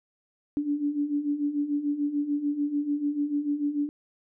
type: beating tone pair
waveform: sine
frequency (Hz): 285.8 / 292.6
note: D4 / D4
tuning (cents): -47 / -6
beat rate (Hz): 6.8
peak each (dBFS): -31 / -26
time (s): 0.57-3.89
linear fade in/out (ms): 0
effects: none